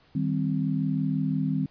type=chord; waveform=sine; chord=C minor; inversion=first; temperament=equal; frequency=155.56 / 196 / 261.6 Hz; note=Eb3 / G3 / C4; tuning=0 / 0 / 0 cents; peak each=-27 / -29 / -28 dBFS; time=0.15-1.66 s; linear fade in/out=5 ms; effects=pink hiss -60 dBFS RMS until 1.7 s + resampled to 11025 Hz